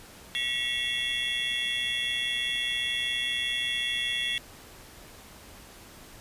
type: tone cluster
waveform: triangle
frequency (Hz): 1929 / 2194 / 2728 / 3293 / 3418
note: B6 / C#7 / F7 / G#7 / G#7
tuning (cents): -41 / -18 / -41 / -15 / +49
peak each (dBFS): -33 / -34 / -33 / -32 / -30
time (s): 0.35-4.38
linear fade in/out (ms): 0
effects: pink hiss -49 dBFS RMS until 6.2 s + resampled to 32000 Hz